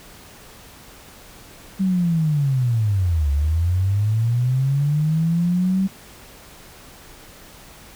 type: linear two-way sweep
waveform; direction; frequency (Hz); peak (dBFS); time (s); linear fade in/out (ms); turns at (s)
sine; down then up; 194.3 to 69.3 to 194.3; -16; 1.79-5.88; 20; 3.31
effects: pink hiss -44 dBFS RMS until 7.95 s